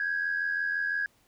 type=tone pair together; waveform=sine; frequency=1574 / 1659.9 Hz; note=G6 / G#6; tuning=+7 / -1 cents; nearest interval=minor second; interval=92 cents; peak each=-32 / -27 dBFS; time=0-1.06 s; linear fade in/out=2 ms; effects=tanh soft clip ceiling -21 dBFS + pink hiss -66 dBFS RMS until 1.27 s